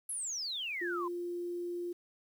sine exponential sweep, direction down, 11350 to 987.8 Hz, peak -35 dBFS, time 0.09-1.08 s, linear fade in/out 5 ms
sine tone, 349.7 Hz, F4, 2 cents sharp, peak -35 dBFS, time 0.81-1.93 s, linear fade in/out 10 ms
effects 10-bit

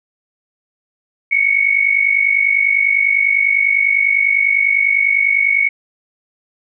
sine tone pair together, 2195 / 2245 Hz, C#7 / C#7, -18 / +21 cents, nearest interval unison, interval 39 cents, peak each -14 dBFS, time 1.31-5.69 s, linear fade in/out 10 ms, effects none

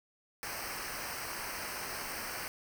pink noise with comb filter, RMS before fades -40 dBFS, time 0.43-2.48 s, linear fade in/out 0 ms, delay 0.28 ms, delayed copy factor -0.8, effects none

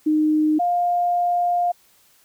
sine tone pair in turn, 307.3 / 704.4 Hz, D#4 / F5, -21 / +15 cents, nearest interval octave + major second, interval 1436 cents, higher second, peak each -15 / -17 dBFS, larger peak first, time 0.06-0.59 / 0.59-1.72 s, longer second, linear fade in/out 10 ms, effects white hiss -57 dBFS RMS until 2.24 s

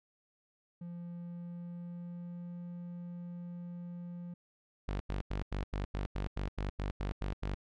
triangle tone with pitch glide, 173.1 to 174.71 Hz, F3 to F3, -15 to +1 cents, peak -39 dBFS, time 0.81-4.34 s, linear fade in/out 5 ms, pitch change +16 cents, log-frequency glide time 1.18-2.58 s
sawtooth tone bursts, 49.12 Hz, G1, 4 cents sharp, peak -30 dBFS, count 13, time 4.88-7.544 s, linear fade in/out 0 ms, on 120 ms, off 92 ms
effects low-pass 4000 Hz 12 dB/octave

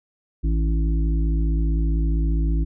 harmonic tone with a mistuned harmonic, 55 Hz, A1, in tune, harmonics 1 / 3 / 5 / 6, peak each -18 / -28 / -32 / -34 dBFS, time 0.43-2.65 s, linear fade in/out 20 ms, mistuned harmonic 3, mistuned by -59 cents, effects none

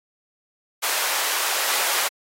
pink high-pass noise, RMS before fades -23 dBFS, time 0.82-2.09 s, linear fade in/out 20 ms, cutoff 730 Hz, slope 12 dB/octave, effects high-pass 400 Hz 12 dB/octave + AAC 48 kbps

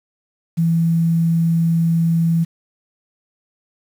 sine tone with quantisation, 165.9 Hz, E3, 11 cents sharp, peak -13 dBFS, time 0.57-2.45 s, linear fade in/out 20 ms, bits 7, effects none

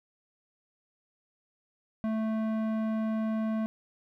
square tone with low-pass filter, 220 Hz, A3, in tune, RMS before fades -30 dBFS, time 2.04-3.66 s, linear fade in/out 0 ms, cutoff 1300 Hz, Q 0.58, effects 11-bit

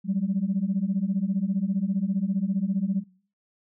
sine beating tone pair, 185.4 / 200.4 Hz, F#3 / G3, +4 / +38 cents, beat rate 15 Hz, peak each -25 dBFS, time 0.04-3.04 s, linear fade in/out 50 ms, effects noise-tail reverb RT60 0.5 s tail -24 dB re dry + tanh soft clip ceiling -16 dBFS

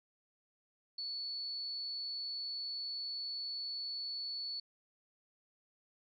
sine tone, 4435 Hz, C#8, in tune, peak -38 dBFS, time 0.98-4.6 s, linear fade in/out 5 ms, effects none

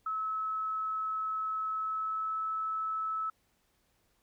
sine tone with pitch glide, 1295 to 1303.3 Hz, E6 to E6, -31 to -20 cents, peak -31 dBFS, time 0.06-3.3 s, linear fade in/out 5 ms, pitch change +11 cents, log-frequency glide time 1.7-2.42 s, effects pink hiss -73 dBFS RMS until 4.22 s

